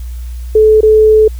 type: tone with dropouts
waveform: sine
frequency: 433.1 Hz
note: A4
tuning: 27 cents flat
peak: -3 dBFS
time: 0.55-1.28 s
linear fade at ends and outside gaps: 5 ms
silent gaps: 0.808-0.83 s
effects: added 60 Hz sine -20 dBFS peak until 1.39 s + white hiss -43 dBFS RMS until 1.39 s